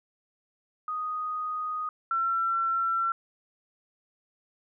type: tone pair in turn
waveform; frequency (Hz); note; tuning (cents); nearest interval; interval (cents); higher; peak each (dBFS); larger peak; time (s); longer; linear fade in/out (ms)
sine; 1244.5 / 1351; D#6 / E6; 0 / +42; minor second; 142; second; -29 / -24; second; 0.88-1.89 / 2.11-3.12; neither; 2
effects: none